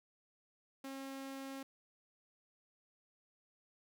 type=tone; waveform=sawtooth; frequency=270.4 Hz; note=C#4; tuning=43 cents flat; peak=-40 dBFS; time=0.84-1.63 s; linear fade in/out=5 ms; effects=none